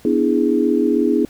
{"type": "chord", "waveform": "sine", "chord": "E dominant seventh", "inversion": "second", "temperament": "equal", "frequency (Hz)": [246.9, 293.7, 329.6, 415.3], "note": ["B3", "D4", "E4", "G#4"], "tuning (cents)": [0, 0, 0, 0], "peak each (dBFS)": -19, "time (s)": [0.05, 1.25], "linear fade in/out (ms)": 2, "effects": ["pink hiss -48 dBFS RMS until 1.29 s"]}